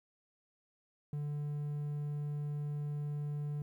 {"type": "tone", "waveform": "triangle", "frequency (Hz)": 146.83, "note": "D3", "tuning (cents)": 0, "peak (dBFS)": -33, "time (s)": [1.13, 3.62], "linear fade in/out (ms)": 2, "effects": ["12-bit"]}